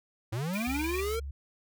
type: linear sweep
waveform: square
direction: up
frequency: 102.6 to 466.2 Hz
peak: -31 dBFS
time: 0.32-1.2 s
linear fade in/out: 10 ms
type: noise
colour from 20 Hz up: white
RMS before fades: -45 dBFS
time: 0.53-1.16 s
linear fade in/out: 5 ms
type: tone bursts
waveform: sine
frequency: 2392 Hz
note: D7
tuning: 31 cents sharp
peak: -33 dBFS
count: 10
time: 0.55-1.008 s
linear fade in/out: 5 ms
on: 26 ms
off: 22 ms
type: tone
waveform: sine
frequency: 69.5 Hz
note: C#2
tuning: 5 cents sharp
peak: -35 dBFS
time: 0.67-1.31 s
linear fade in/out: 5 ms
effects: none